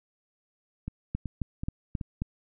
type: two click trains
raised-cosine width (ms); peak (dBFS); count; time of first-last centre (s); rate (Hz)
5; -17 / -21; 5 / 4; 1.15-2.22 / 0.88-2.012; 3.74 / 2.65
effects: none